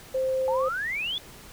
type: tone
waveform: sine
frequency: 523.3 Hz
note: C5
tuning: in tune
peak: -23 dBFS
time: 0.14-0.69 s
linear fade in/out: 10 ms
type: exponential sweep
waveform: sine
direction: up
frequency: 841 to 3520 Hz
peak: -27 dBFS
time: 0.48-1.18 s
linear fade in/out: 0 ms
effects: pink hiss -47 dBFS RMS until 1.52 s